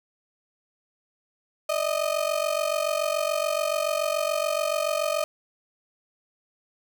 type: ring-modulated tone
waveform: 35% pulse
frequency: 618 Hz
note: D#5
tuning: 12 cents flat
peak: -19 dBFS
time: 1.69-5.24 s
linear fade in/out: 0 ms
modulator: 23.5 Hz
effects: none